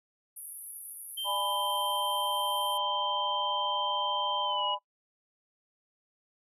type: band-pass noise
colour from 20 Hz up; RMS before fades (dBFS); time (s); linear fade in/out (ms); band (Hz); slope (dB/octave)
white; -44; 0.36-2.78; 10; 9900 to 12000; 96
type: tone with pitch glide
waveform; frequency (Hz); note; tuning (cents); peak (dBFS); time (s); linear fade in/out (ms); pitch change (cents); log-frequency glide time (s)
sine; 3136 to 2909; G7 to F#7; 0 to -30; -32; 1.17-4.75; 10; -130; 4.44-4.64
type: chord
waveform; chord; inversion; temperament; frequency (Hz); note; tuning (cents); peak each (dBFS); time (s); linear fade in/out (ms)
sine; G# diminished; second; just; 598 / 830.6 / 996.7; D5 / G#5 / B5; +31 / 0 / +16; -38 / -35 / -32; 1.24-4.79; 50
effects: noise-tail reverb RT60 0.1 s tail -19 dB re dry